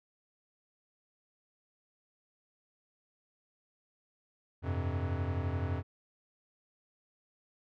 square chord, F suspended second, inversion none, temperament equal with one note detuned, 87.31 / 99.08 / 130.81 Hz, F2 / G2 / C3, 0 / +19 / 0 cents, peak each -34 / -38 / -40 dBFS, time 4.62-5.83 s, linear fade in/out 50 ms, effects low-pass 2000 Hz 12 dB/octave

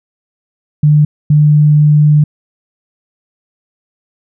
sine tone bursts at uneven times, 149.6 Hz, D3, 32 cents sharp, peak -4 dBFS, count 2, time 0.83-1.05 / 1.3-2.24 s, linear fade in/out 5 ms, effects none

